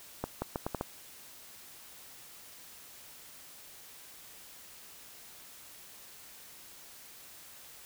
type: accelerating click train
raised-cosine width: 1 ms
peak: -18 dBFS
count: 6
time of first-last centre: 0.24-0.811 s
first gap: 180 ms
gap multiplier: 0.77
effects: white hiss -52 dBFS RMS until 7.85 s